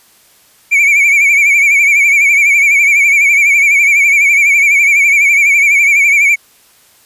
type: tone with vibrato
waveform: triangle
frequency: 2292 Hz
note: D7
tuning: 43 cents flat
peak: -4 dBFS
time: 0.71-6.36 s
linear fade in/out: 20 ms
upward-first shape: sine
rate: 12 Hz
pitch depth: 74 cents each way
effects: white hiss -47 dBFS RMS until 7.05 s + resampled to 32000 Hz